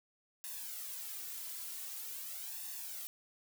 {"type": "noise with flanger", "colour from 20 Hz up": "blue", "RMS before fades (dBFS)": -44, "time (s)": [0.44, 3.07], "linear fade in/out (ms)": 0, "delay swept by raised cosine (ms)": [1.1, 3], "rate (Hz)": 0.45, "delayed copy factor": 0.8, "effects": []}